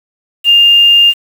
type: tone with quantisation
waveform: sine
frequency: 2808 Hz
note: F7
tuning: 9 cents sharp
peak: -3 dBFS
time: 0.44-1.14 s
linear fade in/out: 50 ms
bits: 5
effects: none